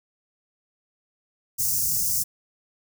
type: band-stop noise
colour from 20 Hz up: white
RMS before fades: -24 dBFS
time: 1.58-2.24 s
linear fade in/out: 20 ms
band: 190 to 5300 Hz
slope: 48 dB/octave
effects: none